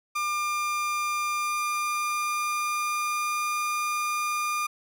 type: tone with pitch glide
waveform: 30% pulse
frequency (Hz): 1200 to 1207.6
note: D6 to D6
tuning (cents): +37 to +48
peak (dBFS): -23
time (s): 0.15-4.67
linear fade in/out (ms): 10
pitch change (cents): +11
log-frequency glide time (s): 1.36-3.63
effects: none